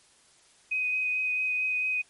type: tone with vibrato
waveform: sine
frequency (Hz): 2507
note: D#7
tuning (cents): +12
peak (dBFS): -25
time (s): 0.71-2.02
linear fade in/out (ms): 10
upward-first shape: triangle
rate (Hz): 4.5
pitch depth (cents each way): 13
effects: white hiss -60 dBFS RMS until 2.09 s + MP3 48 kbps